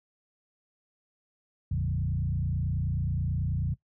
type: tone with frequency modulation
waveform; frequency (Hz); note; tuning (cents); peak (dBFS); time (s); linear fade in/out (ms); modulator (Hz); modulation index
sine; 110; A2; 0; -26; 1.71-3.74; 5; 29.3; 1.7
effects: noise-tail reverb RT60 0.1 s tail -17 dB re dry